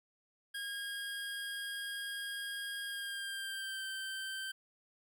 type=tone with pitch glide; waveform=25% pulse; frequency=1629 to 1556.3 Hz; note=G#6 to G6; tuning=-34 to -13 cents; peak=-35 dBFS; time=0.54-4.52 s; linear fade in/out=10 ms; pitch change=-79 cents; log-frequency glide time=2.84-3.85 s; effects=none